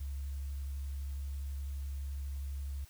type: tone with vibrato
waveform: sine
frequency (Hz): 69.3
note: C#2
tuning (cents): 0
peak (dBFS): -35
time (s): 0-2.85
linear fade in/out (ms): 10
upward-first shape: sine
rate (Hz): 12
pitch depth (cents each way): 17
effects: tanh soft clip ceiling -32 dBFS + white hiss -60 dBFS RMS until 2.89 s